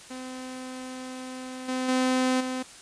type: tone with level steps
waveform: sawtooth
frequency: 256.8 Hz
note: C4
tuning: 32 cents flat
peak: -32 / -23 / -18 / -25 dBFS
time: 0.1-2.63 s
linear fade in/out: 10 ms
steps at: 1.68 / 1.88 / 2.4 s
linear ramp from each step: 10 ms
effects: white hiss -47 dBFS RMS until 2.81 s + resampled to 22050 Hz